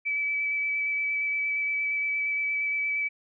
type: tone with vibrato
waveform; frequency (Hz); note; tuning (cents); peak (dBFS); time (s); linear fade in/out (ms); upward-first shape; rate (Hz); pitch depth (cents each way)
sine; 2300; D7; -37; -25; 0.05-3.09; 20; square; 8.6; 9
effects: none